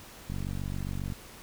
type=click train; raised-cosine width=5 ms; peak=-23 dBFS; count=40; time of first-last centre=0.3-1.123 s; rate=47.4 Hz; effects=pink hiss -49 dBFS RMS until 1.42 s